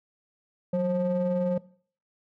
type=ring-modulated tone; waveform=triangle; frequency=174.61 Hz; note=F3; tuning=in tune; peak=-18 dBFS; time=0.73-1.58 s; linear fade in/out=5 ms; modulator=359 Hz; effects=noise-tail reverb RT60 0.5 s tail -20 dB re dry